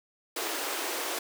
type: high-pass noise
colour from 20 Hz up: pink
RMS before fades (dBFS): -33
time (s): 0.36-1.19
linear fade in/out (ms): 5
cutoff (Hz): 310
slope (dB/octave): 48
effects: none